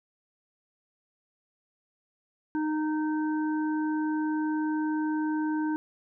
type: harmonic tone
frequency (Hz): 308.3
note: D#4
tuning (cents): -16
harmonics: 1 / 3 / 5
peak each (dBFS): -26 / -36 / -40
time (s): 2.55-5.76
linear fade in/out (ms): 0
effects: none